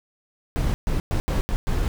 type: noise bursts at uneven times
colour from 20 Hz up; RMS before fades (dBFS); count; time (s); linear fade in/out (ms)
brown; -22; 6; 0.56-0.74 / 0.87-1 / 1.11-1.2 / 1.28-1.41 / 1.49-1.56 / 1.67-1.88; 0
effects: none